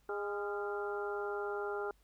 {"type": "harmonic tone with a mistuned harmonic", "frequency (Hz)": 204.6, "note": "G#3", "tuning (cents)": -26, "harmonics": [2, 3, 4, 5, 6, 7], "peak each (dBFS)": [-37, -48, -43, -52, -48, -43], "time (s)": [0.09, 1.91], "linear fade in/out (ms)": 2, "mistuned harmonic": 7, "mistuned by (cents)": -55, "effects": ["added 50 Hz sine -67 dBFS peak until 2.03 s", "pink hiss -73 dBFS RMS until 2.03 s"]}